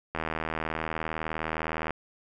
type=click train; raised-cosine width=0.5 ms; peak=-15 dBFS; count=141; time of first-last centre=0.15-1.907 s; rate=79.7 Hz; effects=none